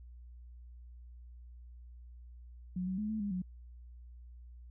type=tone with pitch steps; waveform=sine; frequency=181.9 / 187.4 / 211.7 / 217.9 / 203.5 / 182.8 Hz; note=F#3 / F#3 / G#3 / A3 / G#3 / F#3; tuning=-29 / +22 / +33 / -17 / -35 / -21 cents; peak=-33 dBFS; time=2.76-3.42 s; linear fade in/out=5 ms; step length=110 ms; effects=added 60 Hz sine -49 dBFS peak until 4.7 s